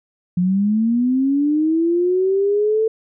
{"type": "linear sweep", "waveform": "sine", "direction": "up", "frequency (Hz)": [174.61, 446.3], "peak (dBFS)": -14, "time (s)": [0.37, 2.88], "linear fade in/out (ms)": 5, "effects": []}